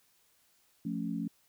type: chord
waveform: sine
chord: F augmented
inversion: none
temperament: equal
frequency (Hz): 174.61 / 220 / 277.2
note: F3 / A3 / C#4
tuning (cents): 0 / 0 / 0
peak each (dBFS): -37 / -36 / -37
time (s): 0.85-1.28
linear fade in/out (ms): 5
effects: white hiss -69 dBFS RMS until 1.48 s